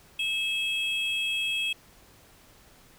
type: tone pair together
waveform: triangle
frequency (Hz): 2600 / 3276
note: E7 / G#7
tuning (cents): -24 / -24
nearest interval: major third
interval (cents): 400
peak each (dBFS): -27 / -28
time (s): 0.19-1.73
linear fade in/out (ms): 5
effects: pink hiss -56 dBFS RMS until 2.98 s